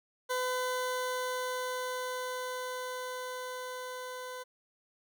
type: tone with level ramp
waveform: 20% pulse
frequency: 505 Hz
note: B4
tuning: 39 cents sharp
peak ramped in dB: -25 to -35 dBFS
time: 0.29-4.44 s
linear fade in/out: 20 ms
effects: none